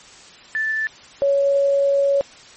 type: tone pair in turn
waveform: sine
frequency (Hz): 1760 / 558.2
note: A6 / C#5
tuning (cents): 0 / +12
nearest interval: octave + minor sixth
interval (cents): 1988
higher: first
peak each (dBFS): -19 / -14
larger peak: second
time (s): 0.55-0.87 / 1.22-2.21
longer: second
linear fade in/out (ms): 0
effects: white hiss -44 dBFS RMS until 2.56 s + MP3 32 kbps